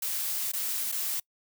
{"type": "noise with dropouts", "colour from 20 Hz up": "blue", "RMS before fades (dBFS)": -31, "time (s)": [0.02, 1.2], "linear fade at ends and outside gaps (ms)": 5, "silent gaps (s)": [[0.518, 0.534], [0.918, 0.922]], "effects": ["noise-tail reverb RT60 0.1 s tail -26 dB re dry"]}